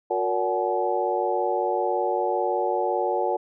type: tone cluster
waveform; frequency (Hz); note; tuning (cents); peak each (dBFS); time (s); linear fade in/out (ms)
sine; 363.9 / 465.7 / 571 / 753 / 851; F#4 / A#4 / D5 / F#5 / G#5; -29 / -2 / -49 / +30 / +42; -28; 0.1-3.37; 10
effects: none